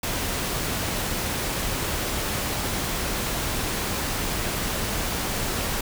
pink noise, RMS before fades -27 dBFS, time 0.03-5.81 s, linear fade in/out 5 ms, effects none

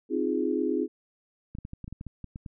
sine chord, F minor seventh, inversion second, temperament equal, 261.6 / 311.1 / 349.2 / 415.3 Hz, C4 / Eb4 / F4 / Ab4, 0 / 0 / 0 / 0 cents, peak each -30 dBFS, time 0.09-0.88 s, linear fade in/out 50 ms
clicks, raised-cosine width 5 ms, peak -26 dBFS, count 12, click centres 1.551 / 1.586 / 1.651 / 1.734 / 1.843 / 1.879 / 1.926 / 2.011 / 2.067 / 2.243 / 2.359 / 2.462 s
effects none

